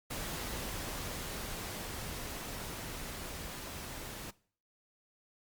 pink noise with level ramp, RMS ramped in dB -39 to -44 dBFS, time 0.1-4.31 s, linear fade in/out 10 ms, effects noise-tail reverb RT60 0.5 s tail -21 dB re dry + Opus 48 kbps

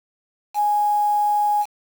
sine tone with quantisation, 831 Hz, G#5, 1 cent sharp, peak -16 dBFS, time 0.54-1.66 s, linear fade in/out 50 ms, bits 6, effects none

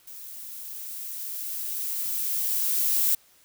violet noise with level ramp, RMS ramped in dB -42 to -22 dBFS, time 0.07-3.15 s, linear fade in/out 5 ms, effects white hiss -59 dBFS RMS until 3.44 s

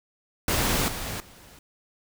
pink noise with level steps, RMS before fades -24 / -33 / -50 dBFS, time 0.48-1.59 s, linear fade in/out 2 ms, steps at 0.88 / 1.2 s, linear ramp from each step 2 ms, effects none

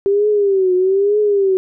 sine tone with vibrato, 392 Hz, G4, in tune, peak -11 dBFS, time 0.06-1.57 s, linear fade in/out 0 ms, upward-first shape triangle, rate 1.1 Hz, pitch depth 140 cents each way, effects none

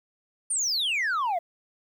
sine exponential sweep, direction down, 9470 to 653 Hz, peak -21 dBFS, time 0.5-1.39 s, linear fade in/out 10 ms, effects tanh soft clip ceiling -23 dBFS + 10-bit

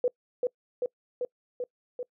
sine tone with echo, 493.9 Hz, B4, in tune, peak -21 dBFS, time 0.04-0.08 s, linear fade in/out 2 ms, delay 390 ms, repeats 5, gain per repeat -2 dB, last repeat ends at 2.03 s, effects noise-tail reverb RT60 0.1 s tail -25 dB re dry

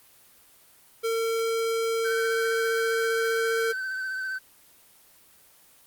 square tone, 454.3 Hz, A#4, 45 cents flat, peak -25 dBFS, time 1.03-3.73 s, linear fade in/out 20 ms
triangle tone with vibrato, 1533 Hz, G6, 39 cents flat, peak -27 dBFS, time 2.04-4.39 s, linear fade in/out 20 ms, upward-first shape triangle, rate 15 Hz, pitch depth 29 cents each way
effects white hiss -56 dBFS RMS until 5.86 s + Opus 24 kbps

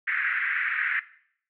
white band-pass noise, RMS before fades -27 dBFS, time 0.07-1 s, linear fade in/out 10 ms, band 1500 to 2100 Hz, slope 48 dB/octave, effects noise-tail reverb RT60 0.6 s tail -17 dB re dry

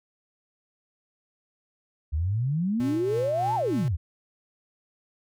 sine exponential two-way sweep, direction up then down, 71.1 to 920 to 71.1 Hz, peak -23 dBFS, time 2.12-3.97 s, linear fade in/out 20 ms, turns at 3.55 s
square tone with tremolo, 120 Hz, B2, 49 cents flat, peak -31 dBFS, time 2.8-3.88 s, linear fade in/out 0 ms, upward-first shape triangle, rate 3.3 Hz, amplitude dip 55%
effects none

